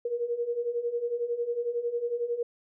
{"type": "beating tone pair", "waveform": "sine", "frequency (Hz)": [468.2, 479.2], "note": ["A#4", "A#4"], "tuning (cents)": [8, 48], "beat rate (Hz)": 11, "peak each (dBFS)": [-33, -29], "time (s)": [0.05, 2.43], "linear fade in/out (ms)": 5, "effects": []}